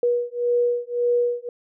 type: beating tone pair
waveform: sine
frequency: 481.8 / 483.6 Hz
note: B4 / B4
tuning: -43 / -36 cents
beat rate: 1.8 Hz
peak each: -22 dBFS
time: 0.03-1.49 s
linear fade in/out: 2 ms
effects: none